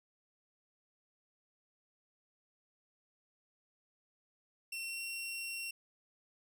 sawtooth tone with pitch glide, 2713 to 2732 Hz, E7 to F7, +49 to -39 cents, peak -36 dBFS, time 4.72-5.71 s, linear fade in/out 5 ms, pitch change +12 cents, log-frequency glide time 4.82-5.01 s, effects none

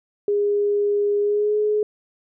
sine tone with pitch glide, 409.8 to 422.3 Hz, G#4 to G#4, -23 to +29 cents, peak -17 dBFS, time 0.28-1.83 s, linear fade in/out 2 ms, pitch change +52 cents, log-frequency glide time 1.2-1.57 s, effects none

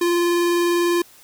square tone with vibrato, 346.6 Hz, F4, 13 cents flat, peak -17 dBFS, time 0.01-1.02 s, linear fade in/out 5 ms, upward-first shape sine, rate 20 Hz, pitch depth 16 cents each way, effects white hiss -49 dBFS RMS until 1.23 s

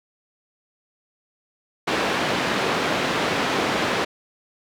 pink band-pass noise, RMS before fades -23 dBFS, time 1.87-4.05 s, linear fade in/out 10 ms, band 230 to 3400 Hz, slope 12 dB/octave, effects none

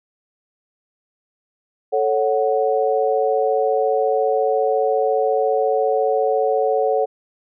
sine chord, F# minor, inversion first, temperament equal, 440 / 554.4 / 740 Hz, A4 / C#5 / F#5, 0 / 0 / 0 cents, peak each -19 / -20 / -21 dBFS, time 1.92-7.06 s, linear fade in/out 20 ms, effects none

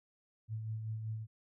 sine tone with tremolo, 110 Hz, A2, in tune, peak -35 dBFS, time 0.48-1.27 s, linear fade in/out 50 ms, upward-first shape sine, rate 5.2 Hz, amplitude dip 40%, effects none

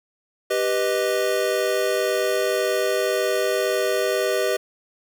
square chord, G augmented, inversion none, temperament equal, 392 / 493.9 / 622.3 Hz, G4 / B4 / D#5, 0 / 0 / 0 cents, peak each -25 dBFS, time 0.5-4.57 s, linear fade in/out 10 ms, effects none

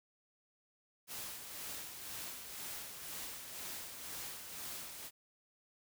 white noise with tremolo, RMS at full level -44 dBFS, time 1.07-5.11 s, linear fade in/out 50 ms, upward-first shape sine, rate 2 Hz, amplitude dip 45%, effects none

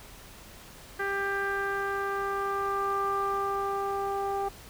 sawtooth tone with low-pass filter sweep, 395.9 Hz, G4, 17 cents sharp, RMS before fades -30 dBFS, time 0.99-4.49 s, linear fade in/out 10 ms, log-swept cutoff 1700 to 940 Hz, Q 5.7, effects added 42 Hz sine -56 dBFS peak until 4.69 s + pink hiss -49 dBFS RMS until 4.69 s

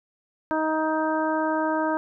harmonic tone, 313.9 Hz, D#4, 15 cents sharp, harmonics 1 / 2 / 3 / 4 / 5, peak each -26 / -27 / -27 / -33 / -32 dBFS, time 0.51-1.97 s, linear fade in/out 0 ms, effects none

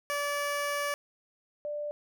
15% pulse / sine tone pair in turn, 577 / 590.5 Hz, D5 / D5, -31 / +9 cents, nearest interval unison, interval 40 cents, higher second, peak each -23 / -32 dBFS, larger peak first, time 0.1-0.94 / 1.65-1.91 s, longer first, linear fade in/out 0 ms, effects none

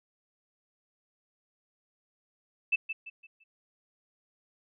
sine tone with echo, 2637 Hz, E7, in tune, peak -22 dBFS, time 2.72-2.76 s, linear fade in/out 10 ms, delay 170 ms, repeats 4, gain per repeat -9 dB, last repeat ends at 3.44 s, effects none

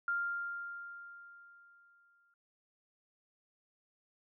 sine tone with exponential decay, 1396.9 Hz, F6, in tune, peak -30 dBFS, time 0.08-2.34 s, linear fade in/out 2 ms, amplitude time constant 490 ms, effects none

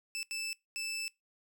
20% pulse tone bursts at uneven times, 2637 Hz, E7, in tune, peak -31 dBFS, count 3, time 0.15-0.23 / 0.31-0.53 / 0.76-1.08 s, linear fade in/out 0 ms, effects noise-tail reverb RT60 0.2 s tail -23 dB re dry

